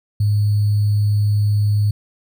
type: tone with sample-and-hold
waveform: sine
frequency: 103.83 Hz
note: G#2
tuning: in tune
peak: -13 dBFS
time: 0.2-1.91 s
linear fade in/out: 5 ms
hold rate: 4410 Hz
effects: none